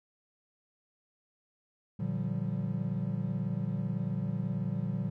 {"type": "chord", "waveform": "triangle", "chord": "G minor seventh", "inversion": "first", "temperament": "equal with one note detuned", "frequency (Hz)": [116.54, 146.83, 174.61, 192.85], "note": ["Bb2", "D3", "F3", "G3"], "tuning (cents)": [0, 0, 0, -28], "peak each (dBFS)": -34, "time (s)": [1.99, 5.1], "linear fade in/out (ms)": 10, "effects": []}